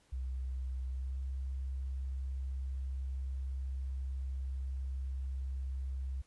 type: tone with pitch glide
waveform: sine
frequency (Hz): 64.4 to 66.1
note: C2 to C2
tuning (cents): -27 to +18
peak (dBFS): -35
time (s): 0.12-6.22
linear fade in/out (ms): 10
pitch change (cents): +45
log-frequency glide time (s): 0.88-1.19
effects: pink hiss -69 dBFS RMS until 6.26 s + resampled to 24000 Hz